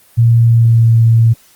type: tone with pitch glide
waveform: sine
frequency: 116.54 to 114.47 Hz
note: A#2 to A#2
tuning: 0 to -31 cents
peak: -5 dBFS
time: 0.17-1.34 s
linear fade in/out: 20 ms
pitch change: -31 cents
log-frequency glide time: 0.39-0.98 s
effects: white hiss -47 dBFS RMS until 1.55 s + Opus 24 kbps